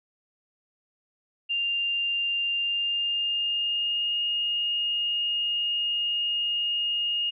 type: tone with pitch glide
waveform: sine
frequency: 2794 to 2849 Hz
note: F7 to F7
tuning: 0 to +34 cents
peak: -24 dBFS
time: 1.49-7.31 s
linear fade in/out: 20 ms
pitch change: +34 cents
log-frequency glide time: 2.56-4.17 s
effects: none